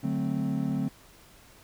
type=chord; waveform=triangle; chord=D dominant seventh; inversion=none; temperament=equal; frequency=146.83 / 185 / 220 / 261.6 Hz; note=D3 / F#3 / A3 / C4; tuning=0 / 0 / 0 / 0 cents; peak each=-30 / -31 / -30 / -29 dBFS; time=0.03-0.89 s; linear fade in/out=10 ms; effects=pink hiss -55 dBFS RMS until 1.63 s